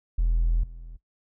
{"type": "tone with level steps", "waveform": "triangle", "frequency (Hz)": 41.5, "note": "E1", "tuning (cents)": 12, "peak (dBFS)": [-16, -36], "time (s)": [0.18, 0.97], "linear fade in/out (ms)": 10, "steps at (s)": 0.63, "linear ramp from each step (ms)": 5, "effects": ["noise-tail reverb RT60 0.1 s tail -17 dB re dry", "tanh soft clip ceiling -16 dBFS"]}